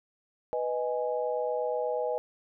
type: chord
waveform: sine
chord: G# minor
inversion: first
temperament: equal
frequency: 493.9 / 622.3 / 830.6 Hz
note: B4 / D#5 / G#5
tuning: 0 / 0 / 0 cents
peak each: -30 / -32 / -35 dBFS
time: 0.53-2.18 s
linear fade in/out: 0 ms
effects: none